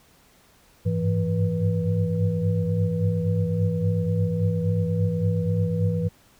sine tone cluster, 96 / 101 / 104.6 / 167.1 / 486.8 Hz, G2 / G#2 / G#2 / E3 / B4, -36 / -48 / +13 / +24 / -25 cents, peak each -31 / -29 / -25 / -24 / -30 dBFS, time 0.85-6.09 s, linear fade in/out 20 ms, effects pink hiss -57 dBFS RMS until 6.39 s

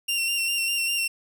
sawtooth tone with vibrato, 2752 Hz, F7, 26 cents flat, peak -20 dBFS, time 0.08-1.08 s, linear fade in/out 10 ms, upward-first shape square, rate 5 Hz, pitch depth 22 cents each way, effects none

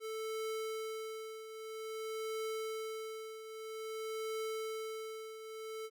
square tone with tremolo, 440 Hz, A4, in tune, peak -37 dBFS, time 0-5.9 s, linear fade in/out 50 ms, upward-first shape triangle, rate 0.51 Hz, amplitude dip 70%, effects none

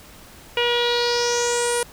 sawtooth tone with low-pass filter sweep, 479.4 Hz, A#4, 48 cents sharp, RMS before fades -21 dBFS, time 0.57-1.83 s, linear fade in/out 2 ms, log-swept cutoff 2800 to 10000 Hz, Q 5, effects pink hiss -45 dBFS RMS until 1.92 s

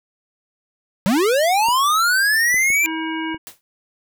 square linear sweep, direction up, 174.61 to 2384 Hz, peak -15 dBFS, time 1.06-2.86 s, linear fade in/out 0 ms
clicks, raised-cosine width 2 ms, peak -22 dBFS, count 4, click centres 1.686 / 2.543 / 2.703 / 3.345 s
harmonic tone, 320.6 Hz, E4, 48 cents flat, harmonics 1 / 3 / 5 / 7 / 9, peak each -24 / -29 / -31 / -32 / -34 dBFS, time 2.83-3.38 s, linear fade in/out 50 ms
white noise with exponential decay, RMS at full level -32 dBFS, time 3.47-3.61 s, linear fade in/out 0 ms, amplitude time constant 30 ms
effects none

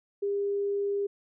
sine tone, 402.4 Hz, G4, 45 cents sharp, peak -26 dBFS, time 0.22-1.07 s, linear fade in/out 10 ms, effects none

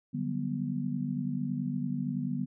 sine chord, G major seventh, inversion second, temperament just, 147 / 183.75 / 196 / 245 Hz, D3 / F#3 / G3 / B3, +2 / -12 / 0 / -14 cents, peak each -35 / -38 / -37 / -33 dBFS, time 0.13-2.46 s, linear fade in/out 20 ms, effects none

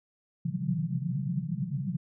pink band-pass noise, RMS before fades -31 dBFS, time 0.45-1.97 s, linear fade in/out 10 ms, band 130 to 190 Hz, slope 96 dB/octave, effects none

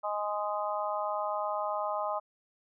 harmonic tone, 207.7 Hz, G#3, in tune, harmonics 3 / 4 / 5 / 6, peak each -34 / -35 / -36 / -37 dBFS, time 0.03-2.2 s, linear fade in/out 20 ms, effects none

